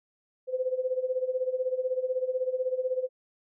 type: tone with tremolo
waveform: sine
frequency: 512 Hz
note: C5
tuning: 38 cents flat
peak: -23 dBFS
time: 0.47-3.09 s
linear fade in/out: 50 ms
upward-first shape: sine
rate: 16 Hz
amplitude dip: 80%
effects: none